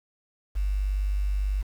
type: tone with quantisation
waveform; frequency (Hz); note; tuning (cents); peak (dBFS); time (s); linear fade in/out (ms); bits
sine; 49.27; G1; +10; -23; 0.55-1.63; 20; 8
effects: none